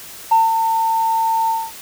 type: tone with ADSR envelope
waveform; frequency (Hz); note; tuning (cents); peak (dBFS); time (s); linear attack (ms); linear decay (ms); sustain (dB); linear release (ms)
sine; 900; A5; +39; -7; 0.31-1.72; 11; 180; -7; 230
effects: tanh soft clip ceiling -5 dBFS + white hiss -36 dBFS RMS until 1.81 s